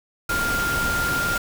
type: tone in noise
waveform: sine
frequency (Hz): 1400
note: F6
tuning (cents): +4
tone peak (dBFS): -22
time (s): 0.29-1.38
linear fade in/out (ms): 5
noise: pink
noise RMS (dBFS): -27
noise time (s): 0.29-1.38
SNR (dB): +2
effects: none